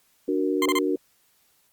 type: chord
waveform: sine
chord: D augmented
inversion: none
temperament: equal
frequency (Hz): 293.7 / 370 / 466.2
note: D4 / F#4 / A#4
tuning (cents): 0 / 0 / 0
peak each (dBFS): -25 / -25 / -28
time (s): 0.28-0.96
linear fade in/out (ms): 5
type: tone bursts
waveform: 20% pulse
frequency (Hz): 1046.5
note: C6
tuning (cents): 0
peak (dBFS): -17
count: 3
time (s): 0.62-0.788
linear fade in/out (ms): 2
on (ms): 36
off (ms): 30
type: tone with exponential decay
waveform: sine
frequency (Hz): 466.2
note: A#4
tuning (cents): 0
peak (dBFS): -19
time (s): 0.68-0.77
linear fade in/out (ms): 1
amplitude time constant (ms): 19
effects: white hiss -64 dBFS RMS until 1.72 s + Opus 48 kbps